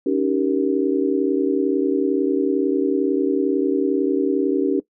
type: chord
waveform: sine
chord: Eb dominant seventh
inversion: third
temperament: just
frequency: 280 / 311.1 / 388.9 / 466.7 Hz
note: Db4 / Eb4 / G4 / Bb4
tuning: +18 / 0 / -14 / +2 cents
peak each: -20 / -24 / -21 / -25 dBFS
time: 0.06-4.8 s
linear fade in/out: 5 ms
effects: noise-tail reverb RT60 0.1 s tail -19 dB re dry